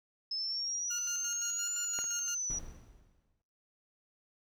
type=exponential two-way sweep; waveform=sine; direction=up then down; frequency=5180 to 7090 to 5780 Hz; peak=-33 dBFS; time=0.31-2.59 s; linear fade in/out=5 ms; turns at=1.78 s
type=tone with tremolo; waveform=15% pulse; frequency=1414 Hz; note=F6; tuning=21 cents sharp; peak=-33 dBFS; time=0.9-2.35 s; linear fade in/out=10 ms; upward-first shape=square; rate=5.8 Hz; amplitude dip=60%
type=clicks; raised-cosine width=0.5 ms; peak=-25 / -35 dBFS; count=2; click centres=1.989 / 2.042 s
type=noise with exponential decay; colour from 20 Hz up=brown; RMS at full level=-40 dBFS; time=2.5-3.42 s; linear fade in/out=1 ms; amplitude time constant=200 ms
effects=noise-tail reverb RT60 1.0 s tail -25 dB re dry